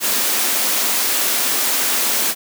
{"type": "high-pass noise", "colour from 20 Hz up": "white", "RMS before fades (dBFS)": -18, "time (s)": [0, 2.35], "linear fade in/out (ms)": 50, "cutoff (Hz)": 190, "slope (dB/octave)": 96, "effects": []}